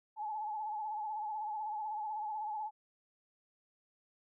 sine tone with vibrato, 854 Hz, G#5, 48 cents sharp, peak -36 dBFS, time 0.16-2.71 s, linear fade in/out 50 ms, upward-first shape triangle, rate 16 Hz, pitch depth 67 cents each way, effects none

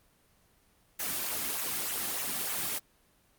white noise with flanger, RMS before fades -33 dBFS, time 0.99-2.79 s, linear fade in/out 10 ms, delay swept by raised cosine 0.2 to 2.1 ms, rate 3.3 Hz, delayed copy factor -0.55, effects pink hiss -66 dBFS RMS until 3.38 s + Opus 24 kbps

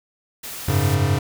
white noise, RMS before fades -33 dBFS, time 0.43-0.95 s, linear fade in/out 10 ms
square chord, F# suspended second, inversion none, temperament equal, 92.5 / 103.83 / 138.59 Hz, F#2 / G#2 / C#3, 0 / 0 / 0 cents, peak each -22 dBFS, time 0.68-1.19 s, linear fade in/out 5 ms
effects none

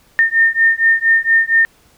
sine beating tone pair, 1816 / 1820.3 Hz, A#6 / A#6, -46 / -42 cents, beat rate 4.3 Hz, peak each -13 dBFS, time 0.19-1.65 s, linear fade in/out 0 ms, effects pink hiss -52 dBFS RMS until 1.97 s

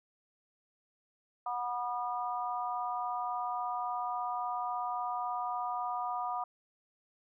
harmonic tone, 243.6 Hz, B3, 24 cents flat, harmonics 3 / 4 / 5, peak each -36 / -37 / -38 dBFS, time 1.46-6.44 s, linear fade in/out 5 ms, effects none

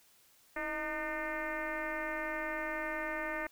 sine tone with frequency modulation, 1216 Hz, D#6, 40 cents flat, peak -34 dBFS, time 0.56-3.47 s, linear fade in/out 5 ms, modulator 298 Hz, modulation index 3.1, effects white hiss -65 dBFS RMS until 3.51 s

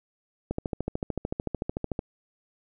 click train, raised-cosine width 2 ms, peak -15 dBFS, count 21, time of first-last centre 0.51-1.991 s, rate 13.5 Hz, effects none

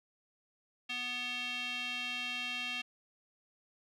square tone with band-pass filter, 246.9 Hz, B3, in tune, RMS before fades -38 dBFS, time 0.89-2.82 s, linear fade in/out 10 ms, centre 2900 Hz, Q 4.7, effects none

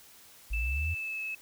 sine linear sweep, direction up, 49 to 85.9 Hz, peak -29 dBFS, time 0.5-0.95 s, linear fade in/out 20 ms
sine tone with pitch glide, 2637 to 2596 Hz, E7 to E7, 0 to -27 cents, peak -33 dBFS, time 0.53-1.35 s, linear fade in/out 5 ms, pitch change -27 cents, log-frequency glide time 0.92-1.23 s
effects white hiss -55 dBFS RMS until 1.41 s

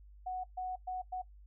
sine tone bursts at uneven times, 739 Hz, F#5, 2 cents flat, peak -35 dBFS, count 4, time 0.26-0.44 / 0.57-0.76 / 0.87-1.02 / 1.12-1.22 s, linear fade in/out 10 ms, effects noise-tail reverb RT60 0.1 s tail -17 dB re dry + added 50 Hz sine -53 dBFS peak until 1.46 s

